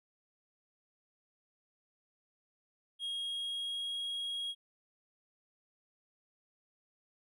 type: tone with pitch glide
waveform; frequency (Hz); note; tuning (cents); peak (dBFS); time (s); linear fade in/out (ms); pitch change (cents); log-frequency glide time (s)
triangle; 3269 to 3290; G#7 to G#7; -28 to -17; -34; 2.99-4.55; 50; +11; 3.15-4.01
effects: none